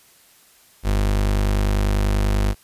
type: tone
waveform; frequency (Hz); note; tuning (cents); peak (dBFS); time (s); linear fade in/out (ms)
35% pulse; 50.2; G1; +42; -15; 0.83-2.55; 50
effects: white hiss -53 dBFS RMS until 2.63 s + resampled to 32000 Hz